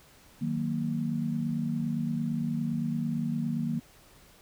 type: chord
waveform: sine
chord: D# minor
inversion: none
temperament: equal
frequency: 155.56 / 185 / 233.1 Hz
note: D#3 / F#3 / A#3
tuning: 0 / 0 / 0 cents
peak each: -32 / -35 / -30 dBFS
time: 0.41-3.8 s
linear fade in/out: 10 ms
effects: pink hiss -57 dBFS RMS until 4.41 s